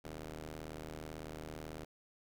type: ring-modulated tone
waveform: 10% pulse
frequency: 78.1 Hz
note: D#2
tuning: 7 cents sharp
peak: -33 dBFS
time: 0.04-1.85 s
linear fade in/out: 10 ms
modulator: 219 Hz
effects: none